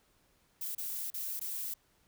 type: noise with dropouts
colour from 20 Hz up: violet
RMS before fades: -38 dBFS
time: 0.61-1.74 s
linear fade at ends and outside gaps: 5 ms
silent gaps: 0.75-0.78 / 1.103-1.14 / 1.395-1.411 s
effects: pink hiss -70 dBFS RMS until 2.07 s